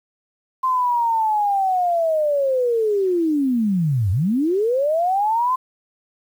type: linear two-way sweep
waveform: sine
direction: down then up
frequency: 1046.5 to 87.31 to 1046.5 Hz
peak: -16 dBFS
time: 0.63-5.56 s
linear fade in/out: 10 ms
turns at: 4.11 s
effects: 8-bit